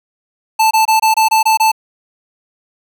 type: tone bursts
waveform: square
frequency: 880 Hz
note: A5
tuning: in tune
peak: -9 dBFS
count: 8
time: 0.59-1.718 s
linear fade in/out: 10 ms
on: 120 ms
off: 24 ms
effects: none